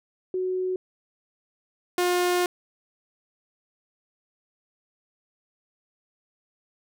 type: tone pair in turn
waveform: sine / sawtooth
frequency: 370 / 356.6 Hz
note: F#4 / F4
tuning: 0 / +36 cents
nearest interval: minor second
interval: 64 cents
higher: first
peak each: -24 / -17 dBFS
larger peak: second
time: 0.34-0.76 / 1.98-2.46 s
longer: second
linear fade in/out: 2 ms
effects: none